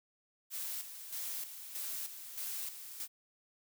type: noise with tremolo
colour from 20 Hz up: blue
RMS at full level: -40 dBFS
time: 0.5-3.08 s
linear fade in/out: 50 ms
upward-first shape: square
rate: 1.6 Hz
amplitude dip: 60%
effects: none